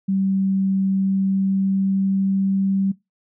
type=tone with pitch glide; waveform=sine; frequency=192.9 to 194.24 Hz; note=G3 to G3; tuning=-28 to -16 cents; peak=-17 dBFS; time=0.08-2.92 s; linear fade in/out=10 ms; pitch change=+12 cents; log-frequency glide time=0.87-2.8 s; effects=noise-tail reverb RT60 0.2 s tail -21 dB re dry